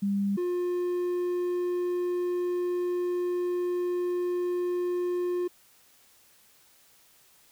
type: tone pair in turn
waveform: sine / triangle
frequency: 199.6 / 355.6 Hz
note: G3 / F4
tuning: +32 / +31 cents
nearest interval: minor seventh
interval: 999 cents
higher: second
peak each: -24 dBFS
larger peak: neither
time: 0.02-0.37 / 0.37-5.48 s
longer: second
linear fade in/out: 10 ms
effects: white hiss -60 dBFS RMS until 7.51 s